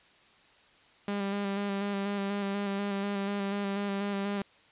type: tone with vibrato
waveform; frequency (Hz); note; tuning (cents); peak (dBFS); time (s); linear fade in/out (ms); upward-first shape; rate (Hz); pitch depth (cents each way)
sawtooth; 200; G3; +35; -26; 1.08-4.42; 2; square; 4.1; 21
effects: white hiss -60 dBFS RMS until 4.71 s + resampled to 8000 Hz